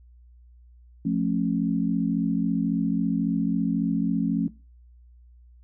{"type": "chord", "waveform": "sine", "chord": "F augmented", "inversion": "none", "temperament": "just", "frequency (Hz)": [174.61, 218.3, 272.8], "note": ["F3", "A3", "C#4"], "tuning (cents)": [0, -13, -28], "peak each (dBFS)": -26, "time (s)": [1.05, 4.48], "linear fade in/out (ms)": 5, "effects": ["noise-tail reverb RT60 0.3 s tail -20 dB re dry", "added 60 Hz sine -49 dBFS peak until 5.63 s"]}